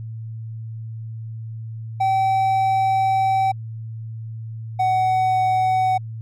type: tone pair in turn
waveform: triangle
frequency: 769 / 749.7 Hz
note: G5 / F#5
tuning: -33 / +23 cents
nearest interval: unison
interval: 44 cents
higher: first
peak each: -14 dBFS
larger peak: neither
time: 2-3.52 / 4.79-5.98 s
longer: first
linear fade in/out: 10 ms
effects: added 112 Hz sine -29 dBFS peak until 6.21 s